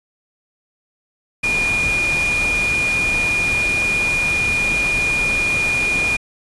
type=tone in noise; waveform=sine; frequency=2433 Hz; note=D#7; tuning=39 cents flat; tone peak=-16 dBFS; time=1.43-6.17 s; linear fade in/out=10 ms; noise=pink; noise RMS=-26 dBFS; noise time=1.43-6.17 s; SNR=+7 dB; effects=resampled to 24000 Hz